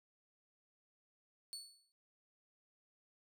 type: tone with exponential decay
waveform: 30% pulse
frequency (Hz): 4435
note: C#8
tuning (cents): 0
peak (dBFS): -39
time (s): 1.53-1.92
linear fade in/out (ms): 0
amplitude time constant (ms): 83
effects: none